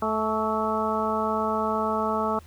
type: harmonic tone with a mistuned harmonic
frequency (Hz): 217.8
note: A3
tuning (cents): -17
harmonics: 1 / 2 / 3 / 4 / 5 / 6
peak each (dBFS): -30 / -30 / -30 / -30 / -30 / -30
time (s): 0.02-2.39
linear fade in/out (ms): 2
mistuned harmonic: 5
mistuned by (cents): +41
effects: added 80 Hz sine -46 dBFS peak until 2.46 s + pink hiss -55 dBFS RMS until 2.46 s